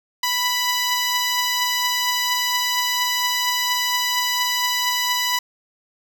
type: beating tone pair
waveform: 10% pulse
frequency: 987.8 / 992.1 Hz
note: B5 / B5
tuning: 0 / +8 cents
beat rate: 4.3 Hz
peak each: -11 / -20 dBFS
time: 0.23-5.39 s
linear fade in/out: 5 ms
effects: none